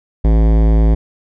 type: tone with hard clipping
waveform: sine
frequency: 54.6 Hz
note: A1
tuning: 13 cents flat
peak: -10 dBFS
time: 0.24-0.95 s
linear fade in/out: 10 ms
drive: 18 dB
effects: none